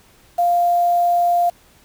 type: tone with quantisation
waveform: sine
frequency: 698.5 Hz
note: F5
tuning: in tune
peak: -13 dBFS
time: 0.38-1.5 s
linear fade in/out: 10 ms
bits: 6
effects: pink hiss -52 dBFS RMS until 1.84 s